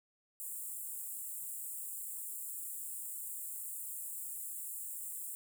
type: high-pass noise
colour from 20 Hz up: pink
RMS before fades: -43 dBFS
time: 0.4-5.35 s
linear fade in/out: 0 ms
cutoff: 7500 Hz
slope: 96 dB/octave
effects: none